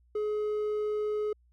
sine tone with hard clipping, 422.7 Hz, G#4, 31 cents sharp, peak -29 dBFS, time 0.15-1.33 s, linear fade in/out 5 ms, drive 3 dB, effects added 60 Hz sine -61 dBFS peak until 1.52 s

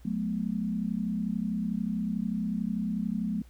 sine tone cluster, 179.4 / 212.9 / 244.1 Hz, F3 / G#3 / B3, +47 / +43 / -20 cents, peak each -33 / -30 / -35 dBFS, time 0.05-3.42 s, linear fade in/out 5 ms, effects added 60 Hz sine -50 dBFS peak until 3.49 s + pink hiss -63 dBFS RMS until 3.49 s

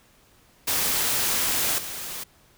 white noise with level steps, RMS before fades -24 / -34 dBFS, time 0.67-2.24 s, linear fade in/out 10 ms, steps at 1.78 s, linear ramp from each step 5 ms, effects pink hiss -58 dBFS RMS until 2.57 s

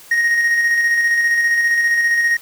triangle tone with tremolo, 1871 Hz, A#6, 6 cents sharp, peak -10 dBFS, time 0.11-2.37 s, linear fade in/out 5 ms, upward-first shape square, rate 15 Hz, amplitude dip 30%, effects white hiss -42 dBFS RMS until 2.41 s

